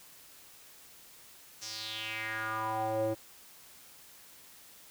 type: tone with band-pass filter sweep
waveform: square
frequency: 110 Hz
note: A2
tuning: in tune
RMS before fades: -35 dBFS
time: 1.61-3.15 s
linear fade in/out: 20 ms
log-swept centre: 6000 to 440 Hz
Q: 4.2
effects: white hiss -55 dBFS RMS until 4.9 s